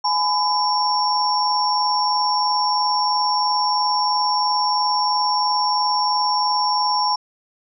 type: tone cluster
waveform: sine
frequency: 840 / 1003 / 5480 Hz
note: G#5 / B5 / F8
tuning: +19 / +26 / -34 cents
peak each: -21 dBFS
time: 0.04-7.16 s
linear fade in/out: 10 ms
effects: none